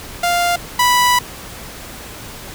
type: tone pair in turn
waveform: sawtooth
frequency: 698.5 / 985.7 Hz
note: F5 / B5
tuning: 0 / -4 cents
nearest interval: tritone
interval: 596 cents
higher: second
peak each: -10 / -7 dBFS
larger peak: second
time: 0.23-0.56 / 0.79-1.19 s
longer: second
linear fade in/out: 5 ms
effects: pink hiss -33 dBFS RMS until 2.54 s